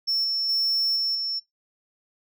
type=tone with level steps; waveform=sine; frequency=5400 Hz; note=E8; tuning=41 cents sharp; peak=-19 / -22 / -18 / -21 / -25 dBFS; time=0.07-1.4 s; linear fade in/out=20 ms; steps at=0.24 / 0.49 / 0.96 / 1.15 s; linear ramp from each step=2 ms; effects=noise-tail reverb RT60 0.2 s tail -26 dB re dry + tanh soft clip ceiling -20 dBFS